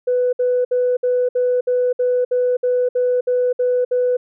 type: tone bursts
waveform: sine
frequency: 496.7 Hz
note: B4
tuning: 10 cents sharp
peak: -13 dBFS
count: 13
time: 0.07-4.17 s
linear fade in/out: 10 ms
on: 260 ms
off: 60 ms
effects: tanh soft clip ceiling -10 dBFS

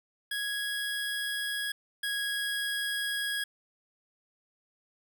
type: tone pair in turn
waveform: 25% pulse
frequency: 1661.2 / 1655.1 Hz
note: G#6 / G#6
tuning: 0 / -6 cents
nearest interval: unison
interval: 6 cents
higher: first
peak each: -27 / -26 dBFS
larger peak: second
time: 0.31-1.72 / 2.03-3.44 s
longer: neither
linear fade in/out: 5 ms
effects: none

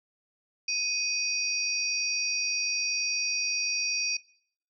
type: tone cluster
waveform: sine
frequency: 2482 / 4649 / 5650 Hz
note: D#7 / D8 / F8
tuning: -5 / -18 / +19 cents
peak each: -31 dBFS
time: 0.68-4.17 s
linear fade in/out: 5 ms
effects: noise-tail reverb RT60 0.6 s tail -20 dB re dry

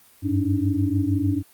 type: tone cluster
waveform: sine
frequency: 94.7 / 101.3 / 283 / 307.2 Hz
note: F#2 / G#2 / C#4 / D#4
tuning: +41 / -43 / +36 / -22 cents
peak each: -25 / -25 / -23 / -27 dBFS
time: 0.22-1.43 s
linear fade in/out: 50 ms
effects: white hiss -54 dBFS RMS until 1.53 s + Opus 32 kbps

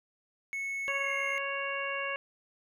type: tone with pitch glide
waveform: triangle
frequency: 2201 to 2149 Hz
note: C#7 to C7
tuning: -13 to +46 cents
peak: -31 dBFS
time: 0.53-1.38 s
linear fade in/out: 0 ms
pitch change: -41 cents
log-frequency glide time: 1-1.1 s
type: harmonic tone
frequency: 554.4 Hz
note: C#5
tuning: in tune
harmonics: 1 / 2 / 3 / 4 / 5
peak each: -38 / -38 / -38 / -38 / -38 dBFS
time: 0.88-2.16 s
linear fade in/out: 0 ms
effects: none

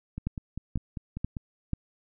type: two click trains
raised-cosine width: 5 ms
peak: -16 / -22 dBFS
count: 4 / 7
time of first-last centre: 0.27-1.733 / 0.18-1.368 s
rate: 2.05 / 5.05 Hz
effects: none

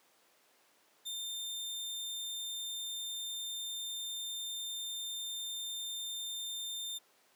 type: tone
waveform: sawtooth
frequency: 3610 Hz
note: A7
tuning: 44 cents sharp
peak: -35 dBFS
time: 1.05-6.99 s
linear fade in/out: 20 ms
effects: pink hiss -67 dBFS RMS until 7.35 s + high-pass 400 Hz 12 dB/octave

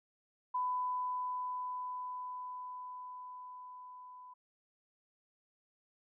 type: tone with level ramp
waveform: sine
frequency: 1000 Hz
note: B5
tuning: 21 cents sharp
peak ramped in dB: -31 to -50 dBFS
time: 0.54-4.34 s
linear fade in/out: 10 ms
effects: none

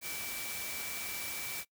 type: tone in noise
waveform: sine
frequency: 2317 Hz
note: D7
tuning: 24 cents flat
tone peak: -43 dBFS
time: 0.01-1.65 s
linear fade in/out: 50 ms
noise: white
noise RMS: -40 dBFS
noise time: 0.01-1.65 s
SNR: -6 dB
effects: noise-tail reverb RT60 0.1 s tail -21 dB re dry

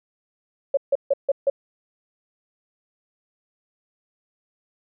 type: tone bursts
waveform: sine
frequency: 554.4 Hz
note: C#5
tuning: in tune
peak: -15 dBFS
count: 5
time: 0.74-1.5 s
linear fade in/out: 5 ms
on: 32 ms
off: 150 ms
effects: none

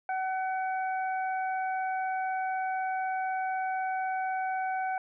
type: harmonic tone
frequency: 754 Hz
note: F#5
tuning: 32 cents sharp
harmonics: 1 / 2 / 3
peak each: -29 / -37 / -44 dBFS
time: 0.09-4.98 s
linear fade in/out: 2 ms
effects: none

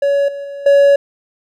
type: tone with level steps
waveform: triangle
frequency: 563 Hz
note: C#5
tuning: 27 cents sharp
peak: -9 / -21 / -23 / -4 dBFS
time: 0.02-0.96 s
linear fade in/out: 5 ms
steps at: 0.28 / 0.44 / 0.66 s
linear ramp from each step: 5 ms
effects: none

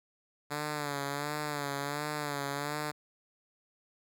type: tone with vibrato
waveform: 5% pulse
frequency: 145.4 Hz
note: D3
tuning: 17 cents flat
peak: -22 dBFS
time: 0.5-2.92 s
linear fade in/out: 20 ms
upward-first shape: sine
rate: 1.4 Hz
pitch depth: 60 cents each way
effects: none

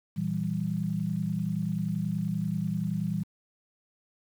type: chord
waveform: sine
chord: E diminished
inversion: second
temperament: equal with one note detuned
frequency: 116.54 / 164.81 / 195.21 Hz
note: Bb2 / E3 / G3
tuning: 0 / 0 / -7 cents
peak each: -35 / -30 / -31 dBFS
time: 0.16-3.24 s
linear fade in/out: 20 ms
effects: 9-bit

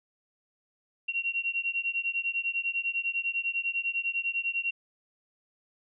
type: beating tone pair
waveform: sine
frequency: 2741 / 2751 Hz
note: F7 / F7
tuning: -33 / -27 cents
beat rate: 10 Hz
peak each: -31 dBFS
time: 1.08-4.71 s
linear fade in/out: 10 ms
effects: none

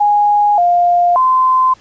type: tone with pitch steps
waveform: sine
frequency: 827 / 702 / 1032 Hz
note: G#5 / F5 / C6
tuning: -8 / +9 / -24 cents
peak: -8 dBFS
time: 0-1.74 s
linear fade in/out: 10 ms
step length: 580 ms
effects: pink hiss -47 dBFS RMS until 1.8 s + resampled to 16000 Hz

